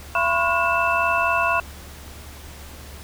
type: tone cluster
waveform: sine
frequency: 677 / 1004 / 1088 / 1436 / 2652 Hz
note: E5 / B5 / C#6 / F6 / E7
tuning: +46 / +28 / -33 / +48 / +10 cents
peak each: -24 dBFS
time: 0.15-1.6 s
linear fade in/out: 2 ms
effects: added 72 Hz sine -40 dBFS peak until 3.03 s + pink hiss -42 dBFS RMS until 3.03 s